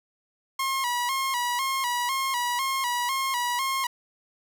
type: tone with vibrato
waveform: sawtooth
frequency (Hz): 1020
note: C6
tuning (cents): -44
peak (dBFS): -21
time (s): 0.59-3.87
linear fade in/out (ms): 5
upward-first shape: square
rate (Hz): 2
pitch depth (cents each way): 87
effects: none